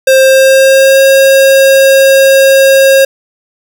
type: tone with pitch glide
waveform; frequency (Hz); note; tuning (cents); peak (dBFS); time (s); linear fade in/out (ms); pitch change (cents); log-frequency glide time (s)
square; 529 to 540.4; C5 to C#5; +19 to -44; -3; 0.07-3.05; 5; +37; 0.2-1.04
effects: none